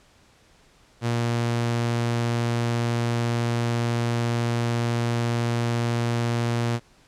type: tone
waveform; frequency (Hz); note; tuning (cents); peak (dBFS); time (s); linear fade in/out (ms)
sawtooth; 118; A#2; +22; -18; 1.01-6.8; 50
effects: pink hiss -57 dBFS RMS until 7.07 s + low-pass 8000 Hz 12 dB/octave